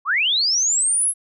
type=linear sweep; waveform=sine; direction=up; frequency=1000 to 11000 Hz; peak=-16 dBFS; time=0.05-1.14 s; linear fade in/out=50 ms; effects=none